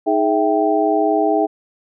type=tone cluster; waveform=sine; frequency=313.5 / 417.2 / 658 / 781 Hz; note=D#4 / G#4 / E5 / G5; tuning=+13 / +8 / -3 / -7 cents; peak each=-19 dBFS; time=0.06-1.47 s; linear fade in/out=20 ms; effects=none